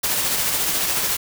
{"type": "noise with tremolo", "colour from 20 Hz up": "white", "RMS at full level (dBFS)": -20, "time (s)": [0.03, 1.17], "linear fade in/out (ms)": 10, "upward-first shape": "triangle", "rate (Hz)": 14, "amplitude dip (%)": 35, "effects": []}